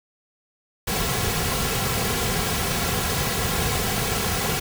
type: noise with comb filter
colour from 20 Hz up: pink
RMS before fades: -24 dBFS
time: 0.87-4.6 s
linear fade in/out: 10 ms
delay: 3.3 ms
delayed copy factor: -0.6
effects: none